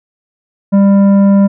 sine tone with tanh clipping, 198.4 Hz, G3, 21 cents sharp, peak -6 dBFS, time 0.72-1.48 s, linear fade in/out 20 ms, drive 10 dB, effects none

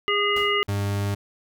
harmonic tone, 409.2 Hz, G#4, 26 cents flat, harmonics 1 / 3 / 5 / 7, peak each -25 / -25 / -25 / -25 dBFS, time 0.08-0.63 s, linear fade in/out 0 ms
pink noise with exponential decay, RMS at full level -35 dBFS, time 0.36-0.67 s, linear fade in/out 5 ms, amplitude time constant 67 ms
40% pulse tone, 100.8 Hz, G2, 49 cents sharp, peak -22 dBFS, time 0.68-1.15 s, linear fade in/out 10 ms
effects none

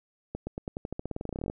accelerating click train, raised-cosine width 2 ms, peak -20 dBFS, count 22, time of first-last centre 0.35-1.499 s, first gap 120 ms, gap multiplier 0.91, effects none

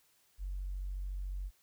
sine tone, 46.96 Hz, F#1, 26 cents sharp, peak -35 dBFS, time 0.38-1.51 s, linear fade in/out 50 ms, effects tanh soft clip ceiling -31 dBFS + white hiss -70 dBFS RMS until 1.62 s

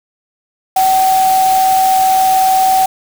sine tone in noise, 759 Hz, F#5, 44 cents sharp, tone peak -8 dBFS, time 0.76-2.86 s, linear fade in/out 5 ms, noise white, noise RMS -22 dBFS, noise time 0.76-2.86 s, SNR +11 dB, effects none

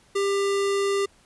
square tone, 397.5 Hz, G4, 24 cents sharp, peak -22 dBFS, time 0.15-1.06 s, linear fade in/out 10 ms, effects pink hiss -58 dBFS RMS until 1.25 s + resampled to 24000 Hz

